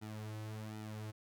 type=tone with flanger; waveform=sawtooth; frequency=107.9 Hz; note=A2; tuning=33 cents flat; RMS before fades=-45 dBFS; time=0.01-1.12 s; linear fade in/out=20 ms; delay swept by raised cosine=1.8 to 4.4 ms; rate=1.3 Hz; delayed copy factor=-0.75; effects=none